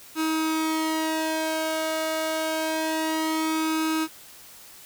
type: tone with flanger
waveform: sawtooth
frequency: 317.4 Hz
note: D#4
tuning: 35 cents sharp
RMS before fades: -26 dBFS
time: 0.15-4.08 s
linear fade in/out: 50 ms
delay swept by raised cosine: 0.77 to 1.4 ms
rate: 0.26 Hz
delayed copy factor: +0.75
effects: white hiss -47 dBFS RMS until 4.85 s